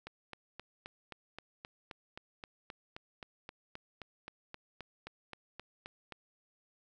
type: click train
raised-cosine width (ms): 0.3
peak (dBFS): -28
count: 24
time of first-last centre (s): 0.07-6.123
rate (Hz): 3.8
effects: none